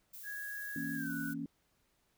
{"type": "noise", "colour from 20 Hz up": "violet", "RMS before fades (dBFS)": -49, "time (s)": [0.13, 1.34], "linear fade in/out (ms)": 10}
{"type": "tone with pitch glide", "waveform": "sine", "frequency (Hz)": [1661.2, 1480], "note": ["G#6", "F#6"], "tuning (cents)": [0, 0], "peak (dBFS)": -40, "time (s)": [0.23, 1.35], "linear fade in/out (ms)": 50, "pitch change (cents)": -200, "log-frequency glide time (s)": [0.95, 1.12]}
{"type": "chord", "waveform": "sine", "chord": "A# diminished", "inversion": "second", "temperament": "equal", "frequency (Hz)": [164.81, 233.1, 277.2], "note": ["E3", "A#3", "C#4"], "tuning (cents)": [0, 0, 0], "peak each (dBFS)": [-44, -42, -39], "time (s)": [0.76, 1.46], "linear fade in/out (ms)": 2}
{"effects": ["pink hiss -75 dBFS RMS until 2.17 s"]}